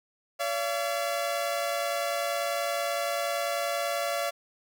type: tone pair together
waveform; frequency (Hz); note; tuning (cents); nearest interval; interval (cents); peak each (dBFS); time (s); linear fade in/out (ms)
sawtooth; 570 / 680.4; C#5 / F5; +48 / -45; minor third; 307; -27 / -26; 0.39-4.31; 20
effects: none